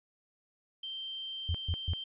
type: tone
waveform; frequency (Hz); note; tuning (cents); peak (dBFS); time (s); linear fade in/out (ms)
sine; 3136; G7; 0; -37; 0.83-2.04; 5
type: tone bursts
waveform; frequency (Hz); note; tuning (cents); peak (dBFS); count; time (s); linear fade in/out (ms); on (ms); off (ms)
sine; 84.3; E2; +39; -28; 3; 1.49-1.935; 0; 55; 140
effects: resampled to 8000 Hz

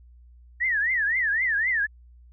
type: tone with vibrato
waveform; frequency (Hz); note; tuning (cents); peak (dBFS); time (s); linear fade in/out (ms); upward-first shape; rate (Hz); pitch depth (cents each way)
sine; 1843; A#6; -20; -21; 0.6-1.87; 20; triangle; 3.9; 250
effects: added 60 Hz sine -48 dBFS peak until 2.32 s

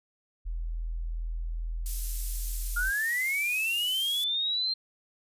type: tone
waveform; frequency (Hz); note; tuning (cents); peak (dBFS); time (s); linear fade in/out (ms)
sine; 41.2; E1; 0; -30; 0.45-2.91; 20
type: high-pass noise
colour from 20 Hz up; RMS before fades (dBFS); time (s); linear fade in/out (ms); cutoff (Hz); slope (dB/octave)
pink; -38; 1.86-4.24; 0; 9200; 12
type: linear sweep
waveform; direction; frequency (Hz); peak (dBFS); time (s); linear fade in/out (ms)
sine; up; 1396.9 to 4186; -26; 2.76-4.74; 10
effects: resampled to 32000 Hz

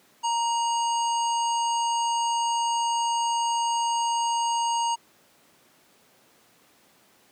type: harmonic tone with a mistuned harmonic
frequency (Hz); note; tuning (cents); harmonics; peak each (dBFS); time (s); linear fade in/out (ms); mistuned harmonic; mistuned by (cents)
932; A#5; -1; 1 / 3 / 5 / 7 / 9; -23 / -33 / -40 / -35 / -41; 0.23-4.96; 20; 3; +39
effects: pink hiss -59 dBFS RMS until 7.31 s + high-pass 200 Hz 12 dB/octave

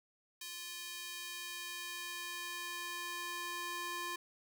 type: tone with high-pass filter sweep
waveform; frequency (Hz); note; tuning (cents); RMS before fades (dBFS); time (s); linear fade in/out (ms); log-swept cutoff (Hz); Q
square; 349.2; F4; 0; -43; 0.41-4.16; 5; 3200 to 950; 0.87
effects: none

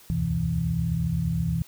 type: tone cluster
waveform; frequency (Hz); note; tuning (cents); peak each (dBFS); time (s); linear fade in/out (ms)
sine; 70.3 / 78.8 / 93.3 / 126.3 / 165.3; C#2 / D#2 / F#2 / B2 / E3; +25 / +23 / +15 / +39 / +5; -33 / -34 / -34 / -29 / -25; 0.1-1.62; 0
effects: white hiss -52 dBFS RMS until 1.67 s

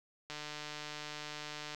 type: click train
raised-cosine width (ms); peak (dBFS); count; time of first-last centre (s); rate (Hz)
0.2; -25; 218; 0.3-1.747; 150
effects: none

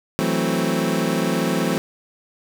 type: chord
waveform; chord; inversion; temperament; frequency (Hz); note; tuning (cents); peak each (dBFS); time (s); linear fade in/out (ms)
25% pulse; F# half-diminished seventh; third; equal; 164.81 / 185 / 220 / 261.6; E3 / F#3 / A3 / C4; 0 / 0 / 0 / 0; -21; 0.19-1.78; 0
effects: none

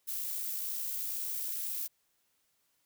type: noise with amplitude modulation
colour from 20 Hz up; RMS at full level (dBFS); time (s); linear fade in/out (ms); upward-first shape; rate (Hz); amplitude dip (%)
violet; -35; 0.07-1.88; 20; sine; 62.1; 30
effects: white hiss -75 dBFS RMS until 2.85 s

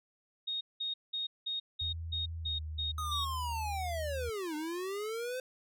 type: tone bursts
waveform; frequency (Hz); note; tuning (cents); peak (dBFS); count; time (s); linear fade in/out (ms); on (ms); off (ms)
sine; 3723; A#7; -3; -33; 9; 0.47-3.25; 10; 140; 190
type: tone with pitch glide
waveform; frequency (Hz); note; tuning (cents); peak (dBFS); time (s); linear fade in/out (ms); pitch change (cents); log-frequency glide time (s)
sine; 82.41 to 77.78; E2 to D#2; 0 to 0; -37; 1.81-4.3; 10; -100; 2.39-2.52
type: linear two-way sweep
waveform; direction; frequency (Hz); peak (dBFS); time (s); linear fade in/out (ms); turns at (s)
square; down then up; 1261 to 297.6 to 518; -36; 2.98-5.4; 2; 4.55
effects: none

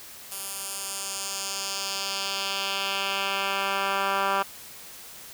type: tone with band-pass filter sweep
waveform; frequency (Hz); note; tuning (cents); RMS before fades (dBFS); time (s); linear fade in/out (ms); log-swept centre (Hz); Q
10% pulse; 196; G3; 0; -29; 0.31-4.43; 10; 12000 to 1400; 1.3
effects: white hiss -44 dBFS RMS until 5.33 s

